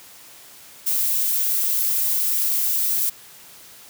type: noise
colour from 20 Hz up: violet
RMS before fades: -21 dBFS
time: 0.86-3.1 s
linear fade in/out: 10 ms
effects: white hiss -45 dBFS RMS until 3.89 s + high-pass 60 Hz 12 dB/octave